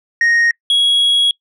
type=tone pair in turn; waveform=sine; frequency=1864.7 / 3323 Hz; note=A#6 / G#7; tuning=0 / 0 cents; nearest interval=minor seventh; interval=1000 cents; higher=second; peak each=-7 dBFS; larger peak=neither; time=0.21-0.51 / 0.7-1.31 s; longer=second; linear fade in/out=2 ms; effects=noise-tail reverb RT60 0.1 s tail -26 dB re dry + tanh soft clip ceiling -9 dBFS